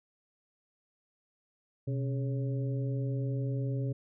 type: harmonic tone with a mistuned harmonic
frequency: 138.59 Hz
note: C#3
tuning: in tune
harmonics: 1 / 2 / 3 / 4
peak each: -30 / -40 / -42 / -45 dBFS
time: 1.87-3.93 s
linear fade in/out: 10 ms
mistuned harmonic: 1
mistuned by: -130 cents
effects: none